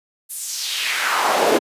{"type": "noise with high-pass filter sweep", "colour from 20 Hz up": "brown", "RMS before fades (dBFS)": -20, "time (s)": [0.29, 1.59], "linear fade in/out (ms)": 20, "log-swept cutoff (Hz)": [11000, 360], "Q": 2, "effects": ["high-pass 200 Hz 12 dB/octave", "resampled to 32000 Hz"]}